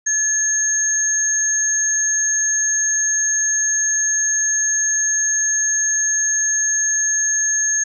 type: tone pair together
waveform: sine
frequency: 1714 / 6471 Hz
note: A6 / G#8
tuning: -46 / -46 cents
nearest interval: octave + major seventh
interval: 2300 cents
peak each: -24 / -16 dBFS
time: 0.06-7.84 s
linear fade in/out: 10 ms
effects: none